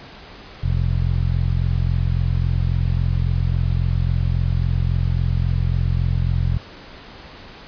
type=tone with low-pass filter; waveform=15% pulse; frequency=43.65 Hz; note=F1; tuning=in tune; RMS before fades=-19 dBFS; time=0.63-6.58 s; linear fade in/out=10 ms; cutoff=120 Hz; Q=1.8; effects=pink hiss -40 dBFS RMS until 7.67 s + resampled to 11025 Hz